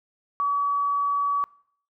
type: tone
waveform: sine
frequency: 1139 Hz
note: C#6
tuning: 47 cents sharp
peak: -21 dBFS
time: 0.4-1.44 s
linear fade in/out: 0 ms
effects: noise-tail reverb RT60 0.6 s tail -23 dB re dry